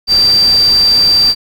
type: tone in noise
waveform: sine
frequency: 4684 Hz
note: D8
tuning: 5 cents flat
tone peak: -6 dBFS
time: 0.07-1.35 s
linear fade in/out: 50 ms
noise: pink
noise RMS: -24 dBFS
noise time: 0.07-1.35 s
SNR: +15 dB
effects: none